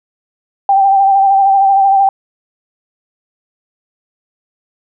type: tone with vibrato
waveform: sine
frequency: 784 Hz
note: G5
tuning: in tune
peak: -6 dBFS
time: 0.69-2.09 s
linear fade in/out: 2 ms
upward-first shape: sine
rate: 13 Hz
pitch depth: 32 cents each way
effects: none